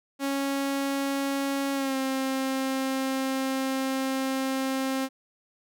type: tone with pitch glide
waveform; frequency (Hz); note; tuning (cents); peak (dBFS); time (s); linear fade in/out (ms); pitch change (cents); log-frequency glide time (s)
sawtooth; 276 to 265.8; C#4 to C4; -7 to +27; -22; 0.19-5.09; 50; -66; 1.74-1.96
effects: none